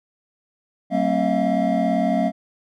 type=tone cluster; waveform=triangle; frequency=189.8 / 228.3 / 267.2 / 642 / 700 Hz; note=F#3 / A#3 / C4 / E5 / F5; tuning=+44 / -36 / +36 / -46 / +4 cents; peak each=-22 dBFS; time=0.9-2.32 s; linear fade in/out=50 ms; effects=none